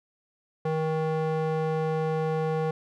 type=tone with band-pass filter; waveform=square; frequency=158.1 Hz; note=D#3; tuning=28 cents sharp; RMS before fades=-27 dBFS; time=0.65-2.71 s; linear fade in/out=5 ms; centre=530 Hz; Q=1.1; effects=none